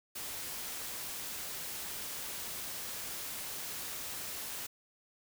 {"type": "noise", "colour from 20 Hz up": "white", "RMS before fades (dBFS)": -41, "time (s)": [0.15, 4.67], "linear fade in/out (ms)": 10, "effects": []}